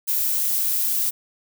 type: noise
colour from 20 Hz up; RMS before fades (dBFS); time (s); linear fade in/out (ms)
violet; -22; 0.07-1.11; 20
effects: none